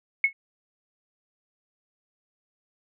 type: tone with exponential decay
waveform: sine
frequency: 2192 Hz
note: C#7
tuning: 20 cents flat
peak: -13 dBFS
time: 0.24-0.33 s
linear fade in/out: 2 ms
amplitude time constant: 19 ms
effects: none